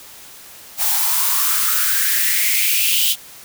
blue noise with high-pass filter sweep, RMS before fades -17 dBFS, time 0.77-3.16 s, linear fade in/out 50 ms, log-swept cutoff 760 to 3200 Hz, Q 5.5, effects white hiss -40 dBFS RMS until 3.44 s

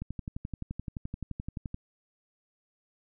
click train, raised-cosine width 5 ms, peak -23 dBFS, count 21, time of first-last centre 0.02-1.744 s, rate 11.6 Hz, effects none

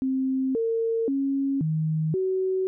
sine tone with pitch steps, 263.4 / 454.9 / 274.2 / 157.1 / 376.3 Hz, C4 / A#4 / C#4 / D#3 / F#4, +12 / -42 / -19 / +17 / +29 cents, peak -22 dBFS, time 0.02-2.67 s, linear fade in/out 0 ms, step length 530 ms, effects none

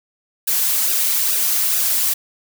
blue noise with flanger, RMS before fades -18 dBFS, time 0.47-2.14 s, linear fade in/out 10 ms, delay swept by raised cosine 0.91 to 4.71 ms, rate 2.3 Hz, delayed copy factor -0.75, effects none

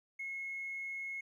triangle tone, 2172 Hz, C#7, 36 cents flat, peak -35 dBFS, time 0.19-1.21 s, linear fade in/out 10 ms, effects tanh soft clip ceiling -36 dBFS

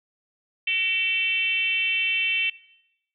sine tone with frequency modulation, 2686 Hz, E7, 32 cents sharp, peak -21 dBFS, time 0.67-2.5 s, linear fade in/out 5 ms, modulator 408 Hz, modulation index 1, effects noise-tail reverb RT60 0.9 s tail -21 dB re dry

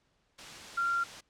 sine tone in noise, 1382 Hz, F6, 19 cents flat, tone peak -27 dBFS, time 0.77-1.04 s, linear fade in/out 10 ms, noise white, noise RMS -45 dBFS, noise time 0.38-1.21 s, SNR +15 dB, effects pink hiss -73 dBFS RMS until 1.29 s + low-pass 6000 Hz 12 dB/octave

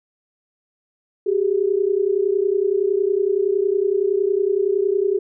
sine tone pair together, 380.6 / 411.4 Hz, F#4 / G#4, +49 / -16 cents, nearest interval minor second, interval 135 cents, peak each -19 dBFS, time 1.26-5.19 s, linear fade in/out 10 ms, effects none

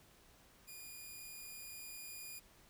5% pulse tone with level ramp, 2437 Hz, D#7, 37 cents flat, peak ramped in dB -40 to -37 dBFS, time 0.67-2.4 s, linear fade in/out 20 ms, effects pink hiss -65 dBFS RMS until 2.69 s

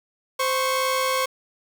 sawtooth tone pair together, 519.1 / 1100 Hz, C5 / C#6, -14 / -14 cents, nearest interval octave + minor second, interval 1300 cents, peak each -20 dBFS, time 0.39-1.26 s, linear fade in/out 10 ms, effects 7-bit

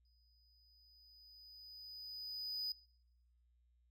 triangle tone with exponential growth, 4978 Hz, D#8, in tune, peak -36 dBFS, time 0.05-2.72 s, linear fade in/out 2 ms, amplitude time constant 580 ms, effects noise-tail reverb RT60 0.9 s tail -23 dB re dry + added 60 Hz sine -70 dBFS peak until 3.9 s

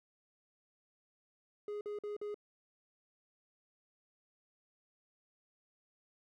triangle tone bursts, 415.3 Hz, G#4, in tune, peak -36 dBFS, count 4, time 1.68-2.344 s, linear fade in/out 2 ms, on 130 ms, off 48 ms, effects none

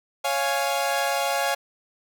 sawtooth chord, Db major, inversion none, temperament equal, 554.4 / 698.5 / 830.6 Hz, Db5 / F5 / Ab5, 0 / 0 / 0 cents, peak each -23 dBFS, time 0.24-1.55 s, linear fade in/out 10 ms, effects none

